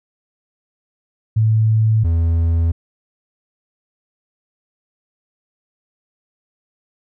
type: tone pair in turn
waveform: sine / triangle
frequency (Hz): 110 / 83.1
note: A2 / E2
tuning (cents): 0 / +15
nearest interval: perfect fourth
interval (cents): 485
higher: first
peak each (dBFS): -11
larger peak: neither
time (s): 1.36-2.04 / 2.04-2.72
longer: neither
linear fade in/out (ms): 10
effects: none